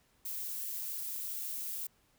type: noise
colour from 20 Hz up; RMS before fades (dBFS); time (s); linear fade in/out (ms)
violet; -39; 0.25-1.87; 5
effects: pink hiss -70 dBFS RMS until 2.18 s